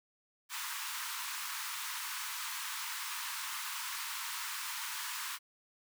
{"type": "high-pass noise", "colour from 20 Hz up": "pink", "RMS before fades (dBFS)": -40, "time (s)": [0.49, 5.39], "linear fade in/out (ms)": 50, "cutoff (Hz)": 910, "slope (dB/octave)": 96, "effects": []}